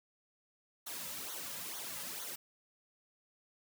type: noise with flanger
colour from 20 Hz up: white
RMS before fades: -43 dBFS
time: 0.86-2.36 s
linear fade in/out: 10 ms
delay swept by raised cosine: 0.39 to 2.79 ms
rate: 2.2 Hz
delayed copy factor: -0.8
effects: none